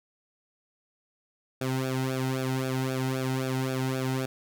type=tone with flanger; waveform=sawtooth; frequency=130.81 Hz; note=C3; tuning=in tune; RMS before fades=-29 dBFS; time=1.61-4.26 s; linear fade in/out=5 ms; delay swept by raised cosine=0.98 to 1.8 ms; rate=3.8 Hz; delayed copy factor=-0.95; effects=none